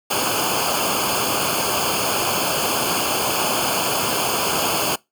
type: noise with comb filter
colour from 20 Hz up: pink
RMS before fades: -21 dBFS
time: 0.1-4.96 s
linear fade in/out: 10 ms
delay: 0.52 ms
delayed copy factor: -0.9
effects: noise-tail reverb RT60 0.2 s tail -23 dB re dry + high-pass 80 Hz 12 dB/octave